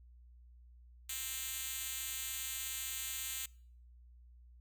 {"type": "tone with high-pass filter", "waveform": "5% pulse", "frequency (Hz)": 263.6, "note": "C4", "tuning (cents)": 13, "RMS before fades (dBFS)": -41, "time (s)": [1.09, 3.46], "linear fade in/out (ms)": 5, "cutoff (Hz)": 5400, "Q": 0.59, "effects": ["noise-tail reverb RT60 0.6 s tail -26 dB re dry", "added 60 Hz sine -56 dBFS peak until 4.6 s"]}